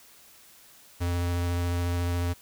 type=tone with vibrato; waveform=square; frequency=87.31 Hz; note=F2; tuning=in tune; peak=-26 dBFS; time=1-2.34 s; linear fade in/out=20 ms; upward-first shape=triangle; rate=14 Hz; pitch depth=14 cents each way; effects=white hiss -54 dBFS RMS until 2.41 s